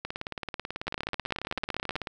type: two click trains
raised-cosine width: 0.3 ms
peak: -17 / -14 dBFS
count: 38 / 18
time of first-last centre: 0.05-2.072 / 0.88-1.956 s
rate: 18.3 / 15.8 Hz
effects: none